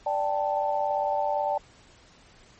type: chord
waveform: sine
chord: D suspended fourth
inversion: none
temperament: just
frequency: 587.3 / 783.1 / 881 Hz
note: D5 / G5 / A5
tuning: 0 / -2 / +2 cents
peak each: -28 dBFS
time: 0.06-1.58 s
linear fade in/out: 5 ms
effects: pink hiss -55 dBFS RMS until 2.59 s + MP3 32 kbps